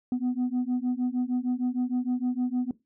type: beating tone pair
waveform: sine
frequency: 246 / 252.5 Hz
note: B3 / B3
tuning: -7 / +39 cents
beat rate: 6.5 Hz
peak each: -26 / -26 dBFS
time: 0.12-2.71 s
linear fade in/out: 2 ms
effects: noise-tail reverb RT60 0.2 s tail -18 dB re dry + tanh soft clip ceiling -22 dBFS